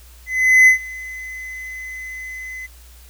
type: tone with ADSR envelope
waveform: triangle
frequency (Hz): 2030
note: B6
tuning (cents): +47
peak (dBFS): -4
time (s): 0.26-2.67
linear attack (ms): 410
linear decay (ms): 110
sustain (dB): -23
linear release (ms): 17
effects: added 60 Hz sine -42 dBFS peak until 3.09 s + white hiss -49 dBFS RMS until 3.09 s